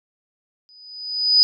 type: tone with exponential growth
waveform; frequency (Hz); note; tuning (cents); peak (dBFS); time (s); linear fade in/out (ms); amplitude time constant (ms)
sine; 4978; D#8; 0; -8; 0.69-1.43; 0; 160
effects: none